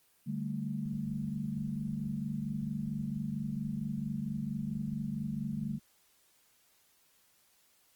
sine chord, D suspended fourth, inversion none, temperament just, 146.83 / 195.78 / 220.2 Hz, D3 / G3 / A3, 0 / -2 / +2 cents, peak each -38 / -38 / -37 dBFS, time 0.26-5.79 s, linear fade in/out 20 ms, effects white hiss -68 dBFS RMS until 7.95 s + Opus 24 kbps

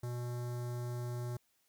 square tone with notch filter, 121.6 Hz, B2, 26 cents flat, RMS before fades -39 dBFS, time 0.03-1.37 s, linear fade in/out 5 ms, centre 2700 Hz, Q 0.64, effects white hiss -75 dBFS RMS until 1.68 s

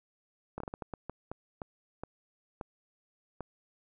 slowing click train, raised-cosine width 1 ms, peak -24 dBFS, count 13, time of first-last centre 0.58-3.407 s, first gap 23 ms, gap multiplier 1.38, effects none

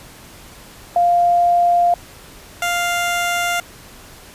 sine / 15% pulse tone pair in turn, 698.5 / 698.5 Hz, F5 / F5, 0 / 0 cents, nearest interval unison, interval 0 cents, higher neither, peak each -11 dBFS, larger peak neither, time 0.96-1.94 / 2.62-3.6 s, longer neither, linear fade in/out 2 ms, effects pink hiss -41 dBFS RMS until 4.34 s + resampled to 32000 Hz

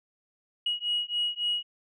sine beating tone pair, 2899 / 2902.6 Hz, F#7 / F#7, -36 / -34 cents, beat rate 3.6 Hz, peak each -29 dBFS, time 0.66-1.63 s, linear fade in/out 5 ms, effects tanh soft clip ceiling -20 dBFS

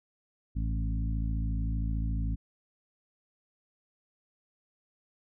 harmonic tone with a mistuned harmonic, 55 Hz, A1, in tune, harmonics 1 / 2 / 3 / 4 / 5, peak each -29 / -35 / -39 / -41 / -43 dBFS, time 0.55-2.36 s, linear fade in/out 20 ms, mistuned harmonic 2, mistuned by -23 cents, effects none

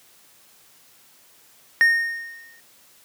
triangle tone with exponential decay, 1845 Hz, A#6, 18 cents flat, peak -9 dBFS, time 1.81-2.6 s, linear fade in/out 0 ms, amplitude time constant 170 ms, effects white hiss -54 dBFS RMS until 3.04 s + high-pass 80 Hz 12 dB/octave

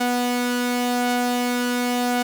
sawtooth tone pair together, 245.3 / 735 Hz, B3 / F#5, -12 / -12 cents, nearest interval octave + perfect fifth, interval 1900 cents, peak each -17 / -23 dBFS, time 0-2.23 s, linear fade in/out 10 ms, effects none

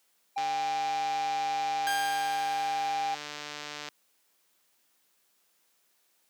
triangle tone, 797 Hz, G5, 28 cents sharp, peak -26 dBFS, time 0.36-3.15 s, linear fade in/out 10 ms
click train, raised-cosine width 0.2 ms, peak -21 dBFS, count 520, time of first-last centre 0.38-3.887 s, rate 148 Hz
sawtooth tone with exponential decay, 1605 Hz, G6, 40 cents sharp, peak -25 dBFS, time 1.87-3.62 s, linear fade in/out 0 ms, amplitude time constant 380 ms
effects white hiss -70 dBFS RMS until 6.29 s + high-pass 200 Hz 12 dB/octave

